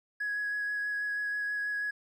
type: tone with vibrato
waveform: triangle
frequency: 1671 Hz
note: G#6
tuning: 10 cents sharp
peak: -27 dBFS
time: 0.2-1.91 s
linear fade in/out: 10 ms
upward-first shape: sine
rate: 6.2 Hz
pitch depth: 11 cents each way
effects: tanh soft clip ceiling -27 dBFS